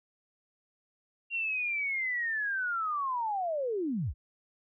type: linear sweep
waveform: sine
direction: down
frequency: 2773 to 42 Hz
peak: -29 dBFS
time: 1.3-4.14 s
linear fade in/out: 50 ms
effects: none